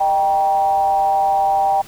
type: tone with frequency modulation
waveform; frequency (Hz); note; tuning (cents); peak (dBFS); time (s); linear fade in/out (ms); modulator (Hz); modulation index
sine; 784; G5; 0; -13; 0-1.82; 10; 170; 0.55
effects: pink hiss -41 dBFS RMS until 1.87 s

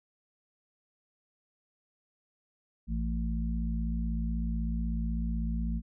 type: harmonic tone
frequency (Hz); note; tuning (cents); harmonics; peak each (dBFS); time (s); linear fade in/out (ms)
56.1; A1; +34; 1 / 3 / 4; -30 / -36 / -36; 2.87-5.82; 50
effects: none

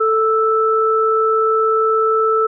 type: tone pair together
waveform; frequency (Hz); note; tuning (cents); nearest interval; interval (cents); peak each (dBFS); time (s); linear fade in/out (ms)
sine; 441.7 / 1318.5; A4 / E6; +7 / 0; octave + perfect fifth; 1893; -15; 0-2.47; 10
effects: none

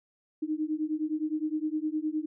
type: beating tone pair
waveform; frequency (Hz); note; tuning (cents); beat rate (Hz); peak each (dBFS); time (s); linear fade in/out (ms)
sine; 304.2 / 313.9; D#4 / D#4; -39 / +15; 9.7; -31; 0.42-2.26; 10
effects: none

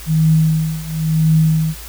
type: tone with tremolo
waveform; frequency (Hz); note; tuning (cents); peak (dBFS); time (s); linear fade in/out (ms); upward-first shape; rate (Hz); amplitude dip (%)
sine; 158.5; D#3; +32; -8; 0.06-1.75; 50; triangle; 0.96; 90
effects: added 56 Hz sine -33 dBFS peak until 1.88 s + white hiss -35 dBFS RMS until 1.88 s

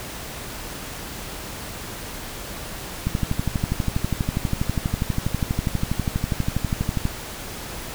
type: click train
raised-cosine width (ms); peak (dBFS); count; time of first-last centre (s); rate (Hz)
5; -9; 50; 3.07-7.054; 12.3
effects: pink hiss -34 dBFS RMS until 7.94 s

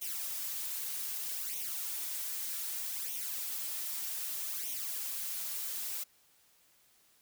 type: noise with flanger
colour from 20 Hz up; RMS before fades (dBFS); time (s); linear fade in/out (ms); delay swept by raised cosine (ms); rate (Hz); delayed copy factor
blue; -38; 0.01-6.04; 10; 0.32 to 6.22; 0.64; +0.7
effects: white hiss -67 dBFS RMS until 7.21 s

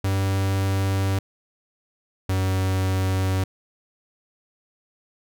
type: tone pair in turn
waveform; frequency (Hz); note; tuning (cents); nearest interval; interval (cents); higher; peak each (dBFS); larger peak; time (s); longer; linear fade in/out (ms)
45% pulse; 96.9 / 94.63; G2 / F#2; -20 / +39; unison; 41; first; -20; neither; 0.04-1.19 / 2.29-3.44; neither; 5
effects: none

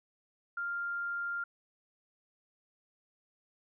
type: tone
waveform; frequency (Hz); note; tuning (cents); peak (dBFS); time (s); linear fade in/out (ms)
sine; 1396.9; F6; 0; -33; 0.57-1.44; 5
effects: none

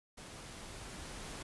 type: noise with level ramp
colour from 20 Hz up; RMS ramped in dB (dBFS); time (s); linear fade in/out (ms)
pink; -50 to -45; 0.17-1.43; 10
effects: resampled to 24000 Hz

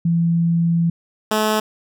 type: tone pair in turn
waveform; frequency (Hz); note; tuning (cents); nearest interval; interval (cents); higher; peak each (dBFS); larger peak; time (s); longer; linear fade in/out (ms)
sine / 10% pulse; 168.3 / 215.4; E3 / A3; +36 / -37; major third; 427; second; -14 / -8; second; 0.05-0.9 / 1.31-1.6; first; 5
effects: none

